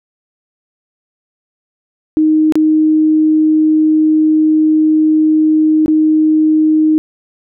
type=tone with dropouts; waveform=sine; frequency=311.1 Hz; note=D#4; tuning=in tune; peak=-7 dBFS; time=2.17-6.98 s; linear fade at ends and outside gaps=0 ms; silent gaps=2.523-2.555 / 5.86-5.881 s; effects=none